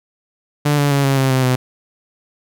sawtooth tone with pitch steps, 146.83 / 143.39 / 140.04 / 136.76 / 133.56 / 130.43 / 127.38 Hz, D3 / D3 / C#3 / C#3 / C3 / C3 / C3, 0 / -41 / +18 / -23 / +36 / -5 / -46 cents, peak -9 dBFS, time 0.65-1.56 s, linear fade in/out 10 ms, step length 130 ms, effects none

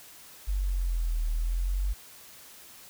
sine exponential two-way sweep, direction down then up, 49.1 to 38.89 to 49.1 Hz, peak -25 dBFS, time 0.47-1.94 s, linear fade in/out 20 ms, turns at 1.27 s, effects white hiss -50 dBFS RMS until 2.89 s

